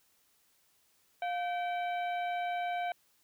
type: harmonic tone with a mistuned harmonic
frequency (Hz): 770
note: G5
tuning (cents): -31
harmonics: 1 / 2 / 3 / 4 / 5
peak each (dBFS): -32 / -43 / -43 / -51 / -55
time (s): 1.22-2.92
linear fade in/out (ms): 2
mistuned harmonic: 1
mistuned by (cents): -150
effects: white hiss -70 dBFS RMS until 3.23 s